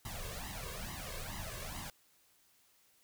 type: noise with flanger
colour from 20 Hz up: pink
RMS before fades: -43 dBFS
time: 0.05-1.9 s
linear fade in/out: 2 ms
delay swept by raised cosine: 1 to 1.87 ms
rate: 2.3 Hz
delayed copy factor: +0.85
effects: white hiss -69 dBFS RMS until 3.03 s